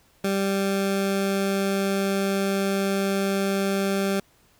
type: tone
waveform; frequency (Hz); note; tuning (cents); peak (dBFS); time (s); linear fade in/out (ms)
20% pulse; 196; G3; 0; -17; 0.24-4.2; 5
effects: pink hiss -60 dBFS RMS until 4.59 s